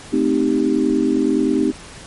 sine chord, A half-diminished seventh, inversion none, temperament equal, 220 / 261.6 / 311.1 / 392 Hz, A3 / C4 / Eb4 / G4, 0 / 0 / 0 / 0 cents, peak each -23 / -18 / -18 / -21 dBFS, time 0.12-1.72 s, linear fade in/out 20 ms, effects pink hiss -38 dBFS RMS until 2.06 s + MP3 48 kbps

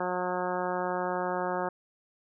harmonic tone, 180.8 Hz, F#3, 40 cents flat, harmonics 1 / 2 / 3 / 4 / 5 / 6 / 7 / 8 / 9, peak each -39 / -35 / -34 / -35 / -35 / -40 / -39 / -43 / -42 dBFS, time 0-1.69 s, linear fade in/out 5 ms, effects none

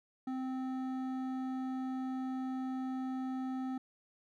triangle tone with hard clipping, 260 Hz, C4, 11 cents flat, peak -37 dBFS, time 0.27-3.78 s, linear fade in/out 5 ms, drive 14 dB, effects none

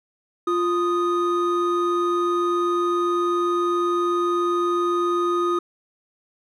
triangle tone pair together, 349.2 / 1241.6 Hz, F4 / D#6, 0 / -4 cents, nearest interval octave + minor seventh, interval 2196 cents, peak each -19 / -21 dBFS, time 0.47-5.59 s, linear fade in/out 5 ms, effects none

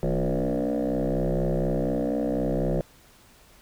sine tone with frequency modulation, 160.6 Hz, E3, 45 cents flat, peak -21 dBFS, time 0.03-2.81 s, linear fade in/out 0 ms, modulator 64.1 Hz, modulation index 7.2, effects tanh soft clip ceiling -19 dBFS + pink hiss -55 dBFS RMS until 3.61 s

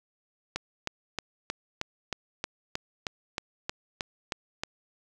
click train, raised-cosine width 0.2 ms, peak -13 dBFS, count 14, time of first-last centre 0.56-4.635 s, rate 3.19 Hz, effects none

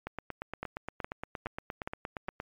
two click trains, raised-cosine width 0.5 ms, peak -20 / -21 dBFS, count 5 / 21, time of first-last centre 0.63-2.29 / 0.07-2.401 s, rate 2.41 / 8.58 Hz, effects MP3 96 kbps

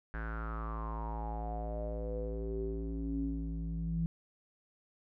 square tone with low-pass filter sweep, 55.5 Hz, A1, 16 cents sharp, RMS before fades -37 dBFS, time 0.14-4.06 s, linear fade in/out 0 ms, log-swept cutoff 1600 to 170 Hz, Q 8.3, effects none

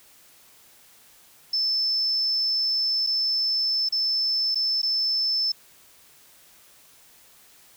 sine tone with dropouts, 5274 Hz, E8, in tune, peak -21 dBFS, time 1.53-5.52 s, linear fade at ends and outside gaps 5 ms, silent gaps 3.066-3.07 / 3.889-3.923 / 4.547-4.555 / 4.818-4.829 s, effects white hiss -54 dBFS RMS until 7.76 s

